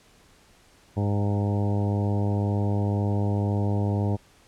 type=harmonic tone with a mistuned harmonic; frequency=102 Hz; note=G#2; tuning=31 cents flat; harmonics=1 / 2 / 3 / 4 / 5 / 6 / 7 / 8 / 9; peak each=-23 / -29 / -33 / -35 / -37 / -39 / -40 / -41 / -42 dBFS; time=0.96-4.17 s; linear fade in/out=20 ms; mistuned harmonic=7; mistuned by=+15 cents; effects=pink hiss -57 dBFS RMS until 4.47 s + low-pass 10000 Hz 12 dB/octave